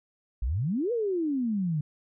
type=exponential two-way sweep; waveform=sine; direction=up then down; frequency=51 to 494.3 to 144.6 Hz; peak=-25 dBFS; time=0.42-1.81 s; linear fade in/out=5 ms; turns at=0.92 s; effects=none